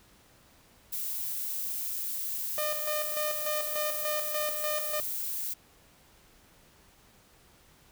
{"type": "noise", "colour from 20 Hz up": "violet", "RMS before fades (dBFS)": -34, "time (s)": [0.92, 5.54], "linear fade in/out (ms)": 10}
{"type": "tone with tremolo", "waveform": "sawtooth", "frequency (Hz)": 606, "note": "D#5", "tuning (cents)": -46, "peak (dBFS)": -26, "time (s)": [2.58, 5], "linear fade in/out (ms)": 0, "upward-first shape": "square", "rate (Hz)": 3.4, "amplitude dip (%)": 60}
{"effects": ["pink hiss -60 dBFS RMS until 7.91 s"]}